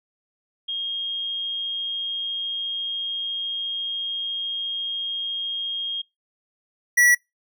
sine / square tone pair in turn, 3243 / 1942.5 Hz, G#7 / B6, -42 / -29 cents, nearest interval major sixth, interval 887 cents, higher first, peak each -25 / -14 dBFS, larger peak second, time 0.68-6.02 / 6.97-7.15 s, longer first, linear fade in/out 10 ms, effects noise-tail reverb RT60 0.2 s tail -26 dB re dry

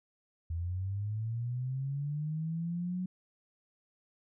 sine linear sweep, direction up, 81.3 to 185 Hz, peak -32 dBFS, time 0.5-3.06 s, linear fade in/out 5 ms, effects none

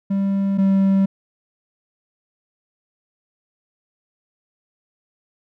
triangle tone pair in turn, 196.5 / 194.13 Hz, G3 / G3, +4 / -17 cents, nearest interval unison, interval 21 cents, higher first, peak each -15 / -11 dBFS, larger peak second, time 0.1-0.58 / 0.58-1.06 s, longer neither, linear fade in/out 10 ms, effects none

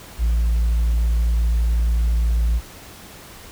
sine tone, 57 Hz, A#1, 38 cents flat, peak -13 dBFS, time 0.18-2.61 s, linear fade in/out 50 ms, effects tanh soft clip ceiling -14 dBFS + pink hiss -41 dBFS RMS until 3.51 s

